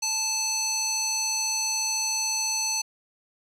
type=tone with band-pass filter; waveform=square; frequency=873 Hz; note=A5; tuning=14 cents flat; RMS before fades=-27 dBFS; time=0.02-2.82 s; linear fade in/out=10 ms; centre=5800 Hz; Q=2.9; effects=none